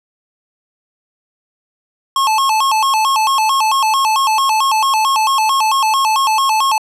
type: tone with vibrato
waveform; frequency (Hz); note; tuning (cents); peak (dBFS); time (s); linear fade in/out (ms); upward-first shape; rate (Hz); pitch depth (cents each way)
square; 972; B5; -28; -12; 2.16-6.78; 2; square; 4.5; 190
effects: low-pass 11000 Hz 12 dB/octave